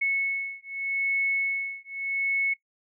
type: beating tone pair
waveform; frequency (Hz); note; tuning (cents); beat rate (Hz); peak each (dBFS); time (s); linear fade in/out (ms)
sine; 2200 / 2200.82; C#7 / C#7; -14 / -13; 0.82; -28; 0.01-2.54; 10
effects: noise-tail reverb RT60 0.1 s tail -20 dB re dry